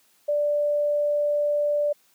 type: tone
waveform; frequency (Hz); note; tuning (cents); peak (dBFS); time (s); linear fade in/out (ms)
sine; 587.3; D5; 0; -20; 0.28-1.93; 10
effects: white hiss -62 dBFS RMS until 2.14 s + high-pass 150 Hz 12 dB/octave